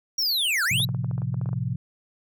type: linear two-way sweep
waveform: square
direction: down then up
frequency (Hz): 5700 to 1332 to 4006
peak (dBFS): -22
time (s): 0.18-0.85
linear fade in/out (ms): 5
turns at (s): 0.64
type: chord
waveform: sine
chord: F major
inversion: first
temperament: equal with one note detuned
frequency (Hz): 110 / 130.81 / 173.11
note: A2 / C3 / F3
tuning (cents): 0 / 0 / -15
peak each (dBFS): -29 / -27 / -32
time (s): 0.71-1.76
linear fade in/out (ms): 5
type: clicks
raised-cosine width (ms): 1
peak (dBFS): -27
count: 12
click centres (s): 0.801 / 0.89 / 0.947 / 1.045 / 1.112 / 1.18 / 1.219 / 1.343 / 1.414 / 1.459 / 1.49 / 1.531
effects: none